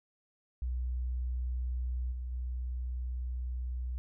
sine tone with level steps, 62 Hz, B1, 7 cents sharp, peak -31 / -35 / -33 dBFS, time 0.62-3.98 s, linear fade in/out 0 ms, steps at 2.11 / 2.31 s, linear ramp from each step 20 ms, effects none

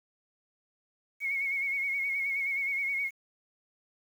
sine tone with vibrato, 2199 Hz, C#7, 14 cents flat, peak -28 dBFS, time 1.2-3.11 s, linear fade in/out 50 ms, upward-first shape sine, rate 9.5 Hz, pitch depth 47 cents each way, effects 9-bit

